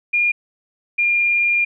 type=tone pair in turn; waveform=sine; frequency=2418 / 2406 Hz; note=D7 / D7; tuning=+50 / +41 cents; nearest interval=unison; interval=9 cents; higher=first; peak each=-14 dBFS; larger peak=neither; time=0.13-0.32 / 0.98-1.65 s; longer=second; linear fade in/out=10 ms; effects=none